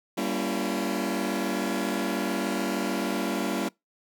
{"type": "chord", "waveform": "sawtooth", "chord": "G diminished seventh", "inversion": "none", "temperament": "just", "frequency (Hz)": [196, 235.2, 282.2, 338.7], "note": ["G3", "Bb3", "Db4", "Fb4"], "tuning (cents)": [0, 16, 31, 47], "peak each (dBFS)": -28, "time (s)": [0.17, 3.69], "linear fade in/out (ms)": 10, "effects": ["noise-tail reverb RT60 0.2 s tail -25 dB re dry"]}